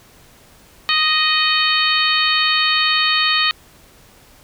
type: harmonic tone with a mistuned harmonic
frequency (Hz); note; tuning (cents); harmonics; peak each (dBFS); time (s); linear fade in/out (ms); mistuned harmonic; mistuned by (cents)
622.3; D#5; 0; 2 / 3 / 4 / 5 / 6 / 7; -21 / -21 / -21 / -21 / -21 / -21; 0.89-3.51; 0; 5; -27
effects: pink hiss -48 dBFS RMS until 4.43 s